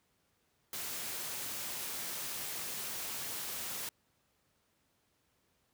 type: noise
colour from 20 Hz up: white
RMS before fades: -40 dBFS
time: 0.73-3.89 s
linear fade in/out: 2 ms
effects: pink hiss -75 dBFS RMS until 5.73 s + high-pass 60 Hz 12 dB/octave